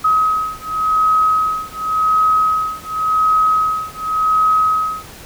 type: beating tone pair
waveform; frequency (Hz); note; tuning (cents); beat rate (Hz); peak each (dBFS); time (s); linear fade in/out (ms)
sine; 1270 / 1270.9; D#6 / D#6; +35 / +36; 0.9; -16; 0.04-5.06; 10
effects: pink hiss -37 dBFS RMS until 5.25 s